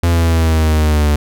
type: exponential sweep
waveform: 45% pulse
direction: down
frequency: 85.7 to 73.42 Hz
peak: -10 dBFS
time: 0.03-1.16 s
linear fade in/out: 5 ms
effects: none